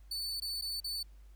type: tone with dropouts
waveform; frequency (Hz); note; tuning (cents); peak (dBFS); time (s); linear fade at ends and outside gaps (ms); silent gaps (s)
40% pulse; 4494; C#8; +23; -34; 0.11-1.03; 5; 0.401-0.42 / 0.613-0.621 / 0.803-0.842
effects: added 50 Hz sine -52 dBFS peak until 1.35 s + pink hiss -71 dBFS RMS until 1.35 s